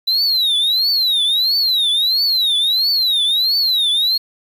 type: tone with vibrato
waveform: triangle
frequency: 3951 Hz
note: B7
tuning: in tune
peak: -12 dBFS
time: 0.07-4.18 s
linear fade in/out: 10 ms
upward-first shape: triangle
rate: 1.5 Hz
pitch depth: 250 cents each way
effects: 7-bit